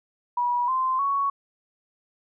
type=tone with pitch steps; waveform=sine; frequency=970 / 1039.6 / 1114.2 Hz; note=B5 / C6 / C#6; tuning=-31 / -11 / +9 cents; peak=-21 dBFS; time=0.37-1.3 s; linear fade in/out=5 ms; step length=310 ms; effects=none